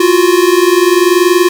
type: tone pair together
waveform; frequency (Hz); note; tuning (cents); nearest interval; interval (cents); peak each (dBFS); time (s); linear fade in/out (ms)
square; 345.3 / 365.8; F4 / F#4; -20 / -20; minor second; 100; -10; 0-1.49; 5
effects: none